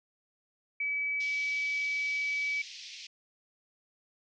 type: tone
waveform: sine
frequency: 2289 Hz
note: D7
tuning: 45 cents flat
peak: -29 dBFS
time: 0.8-2.62 s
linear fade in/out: 5 ms
type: band-pass noise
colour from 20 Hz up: white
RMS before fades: -46 dBFS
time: 1.2-3.07 s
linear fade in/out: 5 ms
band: 2200 to 5800 Hz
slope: 48 dB/octave
effects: none